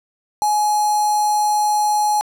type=tone with notch filter; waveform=square; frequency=841 Hz; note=G#5; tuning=22 cents sharp; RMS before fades=-17 dBFS; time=0.42-2.21 s; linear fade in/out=0 ms; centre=2600 Hz; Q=0.73; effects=low-pass 12000 Hz 12 dB/octave